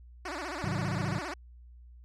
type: tone with vibrato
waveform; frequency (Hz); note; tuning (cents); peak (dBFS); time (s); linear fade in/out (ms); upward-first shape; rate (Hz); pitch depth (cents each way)
10% pulse; 327.9; E4; -9; -27; 0.25-1.34; 5; sine; 15; 250
type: chord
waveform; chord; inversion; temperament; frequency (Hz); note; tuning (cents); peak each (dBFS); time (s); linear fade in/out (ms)
triangle; Ab dominant seventh; none; equal with one note detuned; 103.83 / 130.81 / 155.56 / 188.23; Ab2 / C3 / Eb3 / Gb3; 0 / 0 / 0 / +30; -34; 0.64-1.19; 0
effects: added 60 Hz sine -49 dBFS peak until 2.04 s + low-pass 7000 Hz 12 dB/octave